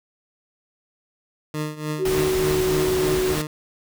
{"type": "tone with tremolo", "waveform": "20% pulse", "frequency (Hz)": 152.5, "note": "D#3", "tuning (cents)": -34, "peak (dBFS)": -18, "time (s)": [1.54, 3.47], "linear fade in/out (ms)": 2, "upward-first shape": "triangle", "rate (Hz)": 3.4, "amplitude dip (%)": 85}
{"type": "tone with pitch glide", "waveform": "sine", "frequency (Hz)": [376.1, 371.6], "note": ["F#4", "F#4"], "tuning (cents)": [28, 7], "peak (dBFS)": -19, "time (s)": [1.98, 3.37], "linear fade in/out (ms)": 50, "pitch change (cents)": -21, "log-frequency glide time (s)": [2.13, 2.64]}
{"type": "noise", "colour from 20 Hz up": "pink", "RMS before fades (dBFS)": -28, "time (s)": [2.05, 3.42], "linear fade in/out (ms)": 5}
{"effects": []}